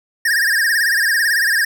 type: tone with vibrato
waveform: square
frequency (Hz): 1731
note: A6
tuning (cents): -29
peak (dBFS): -14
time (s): 0.25-1.65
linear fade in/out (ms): 5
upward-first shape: sine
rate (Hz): 18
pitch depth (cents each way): 140
effects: none